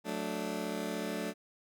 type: chord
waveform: 20% pulse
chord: D major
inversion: first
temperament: just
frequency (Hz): 183.54 / 220.2 / 293.7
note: F#3 / A3 / D4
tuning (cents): -14 / +2 / 0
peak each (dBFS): -35 / -33 / -34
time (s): 0.04-1.34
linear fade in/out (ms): 50
effects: none